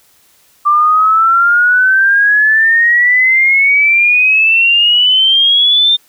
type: exponential sweep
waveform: sine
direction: up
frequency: 1174.7 to 3621 Hz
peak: -6 dBFS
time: 0.65-5.97 s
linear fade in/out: 20 ms
effects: white hiss -50 dBFS RMS until 6.08 s